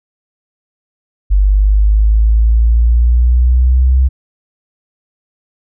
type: linear sweep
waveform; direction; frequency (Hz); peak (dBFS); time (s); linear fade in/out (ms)
sine; up; 48.3 to 65.41; -6; 1.3-4.09; 20
effects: none